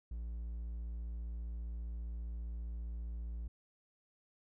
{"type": "tone", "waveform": "triangle", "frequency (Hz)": 57.5, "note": "A#1", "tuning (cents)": -23, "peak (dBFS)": -37, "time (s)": [0.11, 3.48], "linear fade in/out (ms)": 5, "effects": []}